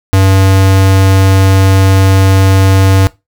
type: tone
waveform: square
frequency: 96.1 Hz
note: G2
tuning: 34 cents flat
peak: -5 dBFS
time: 0.13-3.07 s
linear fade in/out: 0 ms
effects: noise-tail reverb RT60 0.2 s tail -19 dB re dry